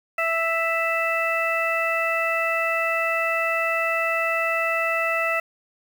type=harmonic tone; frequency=660 Hz; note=E5; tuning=2 cents sharp; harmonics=1 / 2 / 3 / 4; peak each=-26 / -26 / -26 / -26 dBFS; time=0.18-5.4 s; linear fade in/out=5 ms; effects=7-bit